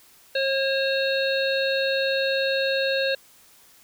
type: harmonic tone with a mistuned harmonic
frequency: 540 Hz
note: C#5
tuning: 45 cents flat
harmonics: 1 / 3 / 5 / 7 / 8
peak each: -23 / -28 / -30 / -31 / -32 dBFS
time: 0.35-3.15 s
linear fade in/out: 5 ms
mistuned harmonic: 8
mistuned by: -26 cents
effects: white hiss -54 dBFS RMS until 3.83 s